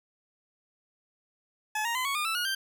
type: tone with pitch steps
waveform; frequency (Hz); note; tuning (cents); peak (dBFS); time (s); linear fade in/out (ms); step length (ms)
20% pulse; 857 / 934.6 / 1019.2 / 1111.4 / 1212 / 1321.7 / 1441.3 / 1571.7; A5 / A#5 / C6 / C#6 / D#6 / E6 / F#6 / G6; -46 / +4 / -46 / +4 / -46 / +4 / -46 / +4; -23; 1.75-2.55; 5; 100
effects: none